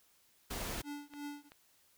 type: noise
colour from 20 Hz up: pink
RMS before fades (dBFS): -40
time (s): 0.5-0.82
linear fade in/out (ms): 10
type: tone with tremolo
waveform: square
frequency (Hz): 290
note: D4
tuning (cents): -22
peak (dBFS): -40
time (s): 0.83-1.5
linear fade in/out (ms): 50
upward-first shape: triangle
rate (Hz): 2.9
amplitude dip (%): 100
type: clicks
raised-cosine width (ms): 0.3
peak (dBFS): -37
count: 2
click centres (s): 1.137 / 1.519
effects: white hiss -69 dBFS RMS until 1.97 s